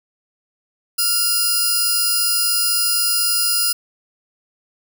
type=tone pair together; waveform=5% pulse; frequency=1396.9 / 4978 Hz; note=F6 / D#8; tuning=0 / 0 cents; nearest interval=octave + minor seventh; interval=2200 cents; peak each=-10 dBFS; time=0.98-3.73 s; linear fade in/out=10 ms; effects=none